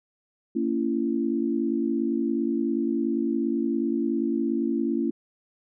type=tone cluster; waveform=sine; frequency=229.6 / 280 / 337.2 Hz; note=A#3 / C#4 / E4; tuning=-26 / +18 / +39 cents; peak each=-27 dBFS; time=0.55-5.11 s; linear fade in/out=10 ms; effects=none